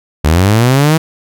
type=linear sweep; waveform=sawtooth; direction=up; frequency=71 to 163.4 Hz; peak=-3 dBFS; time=0.24-0.98 s; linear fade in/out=10 ms; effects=none